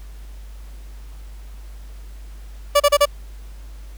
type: tone bursts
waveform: 30% pulse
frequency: 579 Hz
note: D5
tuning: 25 cents flat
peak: -8 dBFS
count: 4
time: 2.75-3.056 s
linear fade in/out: 10 ms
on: 51 ms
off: 34 ms
effects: added 50 Hz sine -34 dBFS peak until 3.97 s + pink hiss -51 dBFS RMS until 3.97 s